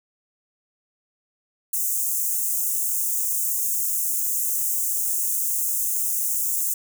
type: high-pass noise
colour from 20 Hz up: white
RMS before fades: -24 dBFS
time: 1.73-6.74 s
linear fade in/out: 5 ms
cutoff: 6500 Hz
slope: 48 dB/octave
effects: none